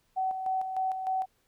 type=tone with tremolo; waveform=sine; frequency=756 Hz; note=F#5; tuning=37 cents sharp; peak=-26 dBFS; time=0.16-1.26 s; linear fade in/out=20 ms; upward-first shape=square; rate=3.3 Hz; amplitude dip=50%; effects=pink hiss -71 dBFS RMS until 1.47 s